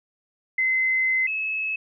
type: tone pair in turn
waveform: sine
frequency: 2054 / 2588 Hz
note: C7 / E7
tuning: -33 / -32 cents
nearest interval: major third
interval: 401 cents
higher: second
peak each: -19 / -24 dBFS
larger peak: first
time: 0.58-1.27 / 1.27-1.76 s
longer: first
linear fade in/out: 5 ms
effects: none